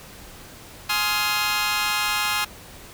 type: chord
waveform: 15% pulse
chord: F minor seventh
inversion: first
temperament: just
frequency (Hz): 838.1 / 1047.7 / 1257.2 / 1396.9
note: Ab5 / C6 / Eb6 / F6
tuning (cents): +16 / +2 / +18 / 0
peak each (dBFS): -21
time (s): 0.89-2.45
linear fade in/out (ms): 10
effects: pink hiss -43 dBFS RMS until 2.93 s